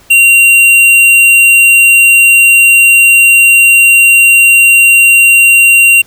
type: tone with tanh clipping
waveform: sine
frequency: 2760 Hz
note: F7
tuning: 21 cents flat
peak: -3 dBFS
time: 0.1-6.02 s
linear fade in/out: 10 ms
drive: 16 dB
effects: pink hiss -42 dBFS RMS until 6.06 s